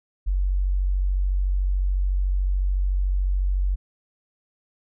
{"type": "tone", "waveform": "sine", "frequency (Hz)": 46.9, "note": "F#1", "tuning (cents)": 24, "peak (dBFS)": -19, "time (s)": [0.26, 3.76], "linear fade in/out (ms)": 20, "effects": []}